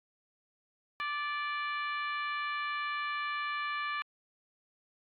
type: harmonic tone with a mistuned harmonic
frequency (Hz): 587.3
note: D5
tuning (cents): 0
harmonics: 2 / 3 / 4 / 5 / 6 / 7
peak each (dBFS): -35 / -38 / -40 / -46 / -50 / -52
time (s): 1-4.02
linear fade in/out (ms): 0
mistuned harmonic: 3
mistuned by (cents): -20
effects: AAC 48 kbps